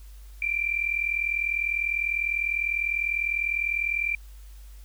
sine tone pair together, 2341 / 2381 Hz, D7 / D7, -6 / +23 cents, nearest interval unison, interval 29 cents, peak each -27 dBFS, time 0.42-4.15 s, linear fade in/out 2 ms, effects added 50 Hz sine -42 dBFS peak until 4.84 s + white hiss -58 dBFS RMS until 4.84 s

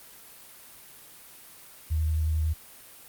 sine tone with vibrato, 78.4 Hz, D#2, 14 cents sharp, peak -23 dBFS, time 1.9-2.54 s, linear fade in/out 20 ms, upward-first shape sine, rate 11 Hz, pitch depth 17 cents each way, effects white hiss -49 dBFS RMS until 3.08 s + Opus 32 kbps

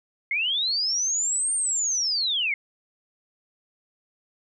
sine linear two-way sweep, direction up then down, 2093 to 8860 to 2093 Hz, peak -22 dBFS, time 0.31-2.54 s, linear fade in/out 2 ms, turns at 1.54 s, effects none

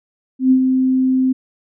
sine tone with ADSR envelope, 259.6 Hz, C4, 13 cents flat, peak -7 dBFS, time 0.39-1.33 s, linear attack 120 ms, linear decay 82 ms, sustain -5 dB, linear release 13 ms, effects none

